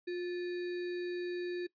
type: tone with sample-and-hold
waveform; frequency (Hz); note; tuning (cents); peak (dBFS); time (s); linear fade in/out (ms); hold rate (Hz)
sine; 354.8; F4; +27; -34; 0.07-1.67; 10; 2100
effects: noise-tail reverb RT60 0.1 s tail -20 dB re dry + resampled to 11025 Hz